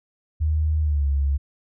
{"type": "tone with pitch glide", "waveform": "sine", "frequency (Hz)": [77.4, 69.76], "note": ["D#2", "C#2"], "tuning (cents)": [-9, 12], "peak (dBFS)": -18, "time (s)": [0.4, 1.38], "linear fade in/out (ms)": 20, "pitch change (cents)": -179, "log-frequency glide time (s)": [0.81, 1.07], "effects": []}